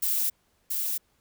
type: noise with echo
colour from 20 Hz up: violet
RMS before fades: -26 dBFS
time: 0.02-0.3 s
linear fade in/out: 10 ms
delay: 680 ms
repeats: 1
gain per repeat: -3 dB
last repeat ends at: 0.98 s
effects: pink hiss -69 dBFS RMS until 1.2 s